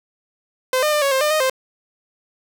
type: tone with pitch steps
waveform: sawtooth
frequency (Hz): 515 / 606 / 598 / 555 / 529 / 602 / 620 / 523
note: C5 / D#5 / D5 / C#5 / C5 / D5 / D#5 / C5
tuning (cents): -28 / -46 / +31 / +2 / +19 / +43 / -6 / -1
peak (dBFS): -12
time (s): 0.73-1.498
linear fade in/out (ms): 2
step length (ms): 96
effects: none